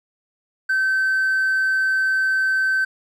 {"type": "tone", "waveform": "triangle", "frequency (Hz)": 1542, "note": "G6", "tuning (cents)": -29, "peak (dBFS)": -14, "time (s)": [0.69, 2.85], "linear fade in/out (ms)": 10, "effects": ["tanh soft clip ceiling -12 dBFS"]}